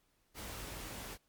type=noise with comb filter; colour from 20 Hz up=pink; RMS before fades=-45 dBFS; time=0.34-1.18 s; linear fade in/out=50 ms; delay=19 ms; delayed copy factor=+0.5; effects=pink hiss -75 dBFS RMS until 1.28 s + MP3 96 kbps